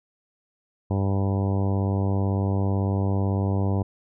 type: harmonic tone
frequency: 98 Hz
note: G2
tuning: in tune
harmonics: 1 / 2 / 3 / 4 / 5 / 6 / 7 / 8 / 9 / 10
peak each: -22 / -28 / -32 / -34 / -36 / -38 / -39 / -40 / -41 / -42 dBFS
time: 0.9-3.83 s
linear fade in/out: 10 ms
effects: none